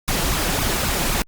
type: noise with flanger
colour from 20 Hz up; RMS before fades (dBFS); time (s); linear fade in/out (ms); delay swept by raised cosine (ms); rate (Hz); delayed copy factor
pink; -21; 0.08-1.22; 0; 0.77 to 6.07; 3.8; +0.8
effects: Opus 48 kbps

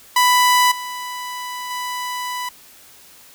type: tone with level steps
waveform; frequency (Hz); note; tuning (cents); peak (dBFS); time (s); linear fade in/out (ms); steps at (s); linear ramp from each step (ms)
sawtooth; 992; B5; +7; -8 / -23 / -20; 0.16-2.49; 5; 0.71 / 1.7; 10
effects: white hiss -46 dBFS RMS until 3.34 s

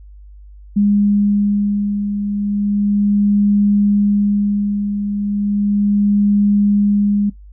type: beating tone pair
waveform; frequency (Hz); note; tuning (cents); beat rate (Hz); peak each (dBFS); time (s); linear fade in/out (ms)
sine; 204.1 / 204.45; G#3 / G#3; -30 / -27; 0.35; -13 / -21; 0.76-7.3; 10
effects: noise-tail reverb RT60 0.1 s tail -17 dB re dry + added 50 Hz sine -36 dBFS peak until 7.52 s

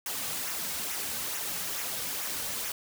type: noise with flanger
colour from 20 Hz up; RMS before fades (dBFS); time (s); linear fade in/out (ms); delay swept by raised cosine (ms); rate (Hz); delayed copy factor
white; -34; 0.06-2.72; 2; 0.22 to 3.02; 2.3; -0.5
effects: none

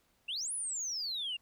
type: exponential two-way sweep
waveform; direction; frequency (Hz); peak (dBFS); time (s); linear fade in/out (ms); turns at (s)
sine; up then down; 2611 to 10548 to 2744; -33; 0.28-1.37; 10; 0.53
effects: tanh soft clip ceiling -31 dBFS + pink hiss -72 dBFS RMS until 1.41 s

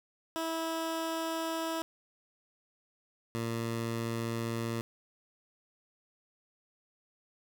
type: tone pair in turn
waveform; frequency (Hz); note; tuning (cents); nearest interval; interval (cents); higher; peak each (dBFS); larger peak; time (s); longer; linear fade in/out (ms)
15% pulse; 326 / 115.26; E4 / A#2; -19 / -19; octave + tritone; 1800; first; -26 / -26; neither; 0.36-1.82 / 3.35-4.81; neither; 0
effects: none

